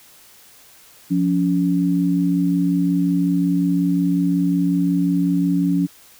sine tone pair together, 176.4 / 281.9 Hz, F3 / C#4, +18 / +29 cents, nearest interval minor sixth, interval 811 cents, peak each -18 dBFS, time 1.1-5.87 s, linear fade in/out 20 ms, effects white hiss -48 dBFS RMS until 6.19 s

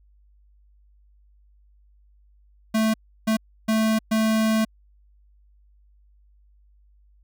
square tone bursts at uneven times, 220 Hz, A3, in tune, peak -19 dBFS, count 4, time 2.74-2.94 / 3.27-3.37 / 3.68-3.99 / 4.11-4.65 s, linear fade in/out 10 ms, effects added 50 Hz sine -54 dBFS peak until 7.23 s

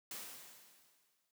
white noise with exponential decay, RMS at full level -44 dBFS, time 0.11-1.31 s, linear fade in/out 2 ms, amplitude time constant 260 ms, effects noise-tail reverb RT60 0.1 s tail -19 dB re dry + high-pass 150 Hz 12 dB/octave

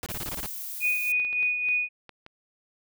pink noise bursts, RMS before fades -35 dBFS, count 8, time 0.03-0.461 s, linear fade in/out 0 ms, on 32 ms, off 25 ms
violet noise, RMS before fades -36 dBFS, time 0.1-1.12 s, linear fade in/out 0 ms
sine tone with tremolo, 2474 Hz, D#7, 10 cents flat, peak -21 dBFS, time 0.8-1.89 s, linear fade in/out 50 ms, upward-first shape sine, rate 3.5 Hz, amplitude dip 50%
clicks, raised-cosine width 0.3 ms, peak -28 dBFS, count 7, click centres 1.199 / 1.249 / 1.329 / 1.429 / 1.687 / 2.093 / 2.264 s
effects none

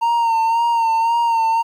triangle tone with vibrato, 919 Hz, A#5, 25 cents flat, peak -12 dBFS, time 0.01-1.63 s, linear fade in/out 20 ms, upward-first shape sine, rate 1.9 Hz, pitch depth 39 cents each way, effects 9-bit

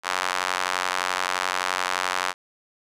sawtooth tone with high-pass filter, 91.6 Hz, F#2, 17 cents flat, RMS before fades -26 dBFS, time 0.03-2.34 s, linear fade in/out 50 ms, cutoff 1100 Hz, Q 1.4, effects low-pass 9000 Hz 12 dB/octave

